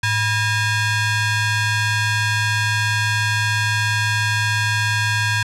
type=ring-modulated tone; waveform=sawtooth; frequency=863 Hz; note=A5; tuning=34 cents flat; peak=-10 dBFS; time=0.03-5.43 s; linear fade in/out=5 ms; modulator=756 Hz; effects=low-pass 8000 Hz 12 dB/octave